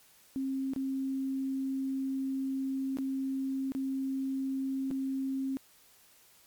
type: tone with dropouts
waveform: sine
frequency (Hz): 267.6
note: C4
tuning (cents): +39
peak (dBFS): -30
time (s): 0.36-5.57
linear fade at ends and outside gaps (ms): 0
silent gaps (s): 0.735-0.762 / 2.971-2.986 / 3.72-3.75 / 4.906-4.912
effects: white hiss -61 dBFS RMS until 6.46 s + MP3 96 kbps